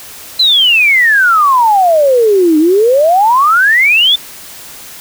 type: exponential two-way sweep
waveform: sine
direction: down then up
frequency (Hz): 4130 to 300 to 3596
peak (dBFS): -5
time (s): 0.39-4.16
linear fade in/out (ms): 10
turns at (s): 2.58
effects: white hiss -31 dBFS RMS until 5 s